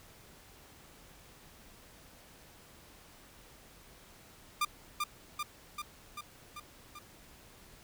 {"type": "tone with echo", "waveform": "sawtooth", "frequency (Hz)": 1197, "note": "D6", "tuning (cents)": 33, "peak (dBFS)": -24, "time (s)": [4.61, 4.65], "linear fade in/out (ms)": 5, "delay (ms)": 390, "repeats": 6, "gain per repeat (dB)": -3, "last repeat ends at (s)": 6.99, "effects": ["pink hiss -57 dBFS RMS until 7.83 s"]}